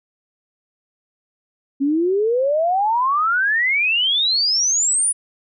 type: exponential sweep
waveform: sine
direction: up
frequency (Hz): 268.9 to 9930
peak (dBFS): -15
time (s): 1.8-5.13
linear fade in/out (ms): 20
effects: none